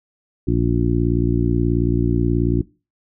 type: harmonic tone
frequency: 58.5 Hz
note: A#1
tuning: 7 cents sharp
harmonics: 1 / 2 / 3 / 4 / 5 / 6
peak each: -22 / -21 / -24 / -26 / -21 / -23 dBFS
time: 0.47-2.62 s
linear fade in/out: 10 ms
effects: noise-tail reverb RT60 0.3 s tail -20 dB re dry